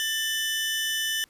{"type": "tone pair together", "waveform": "sawtooth", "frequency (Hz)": [1774.9, 2991], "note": ["A6", "F#7"], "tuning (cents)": [15, 18], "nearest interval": "major sixth", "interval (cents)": 903, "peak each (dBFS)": -25, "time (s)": [0, 1.24], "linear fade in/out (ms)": 0, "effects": ["pink hiss -61 dBFS RMS until 1.29 s", "resampled to 32000 Hz"]}